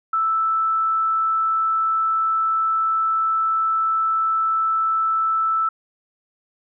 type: tone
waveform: sine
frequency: 1318.5 Hz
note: E6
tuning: in tune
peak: -17 dBFS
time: 0.13-5.69 s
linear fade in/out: 5 ms
effects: none